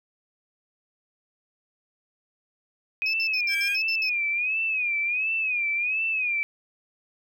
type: tone with vibrato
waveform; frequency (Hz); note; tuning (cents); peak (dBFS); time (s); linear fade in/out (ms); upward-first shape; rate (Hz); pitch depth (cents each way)
sine; 2489; D#7; 0; -23; 3.02-6.43; 0; sine; 1.4; 120
type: tone bursts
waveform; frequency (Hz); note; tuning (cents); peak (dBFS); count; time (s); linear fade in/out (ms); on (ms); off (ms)
triangle; 5280; E8; +2; -28; 8; 3.06-4.094; 2; 75; 62
type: tone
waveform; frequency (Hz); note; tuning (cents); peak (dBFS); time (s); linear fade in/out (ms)
30% pulse; 1614; G#6; -50; -29; 3.48-3.77; 50
effects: none